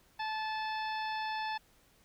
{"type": "harmonic tone with a mistuned harmonic", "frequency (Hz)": 870, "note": "A5", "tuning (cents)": -20, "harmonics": [1, 2, 3, 4, 5, 6], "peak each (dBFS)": [-35, -41, -45, -47, -49, -51], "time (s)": [0.19, 1.58], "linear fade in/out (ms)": 10, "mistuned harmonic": 4, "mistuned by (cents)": 19, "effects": ["pink hiss -66 dBFS RMS until 2.04 s"]}